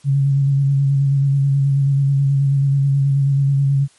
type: tone with vibrato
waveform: sine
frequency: 138.59 Hz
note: C#3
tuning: in tune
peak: -12 dBFS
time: 0.04-3.88 s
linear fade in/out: 50 ms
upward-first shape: square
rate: 9.3 Hz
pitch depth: 21 cents each way
effects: white hiss -53 dBFS RMS until 3.98 s + MP3 48 kbps